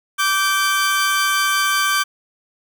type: tone pair together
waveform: sawtooth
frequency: 1165 / 1555.1 Hz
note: D6 / G6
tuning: -14 / -14 cents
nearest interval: perfect fourth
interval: 500 cents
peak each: -15 dBFS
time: 0.18-2.04 s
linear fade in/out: 20 ms
effects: none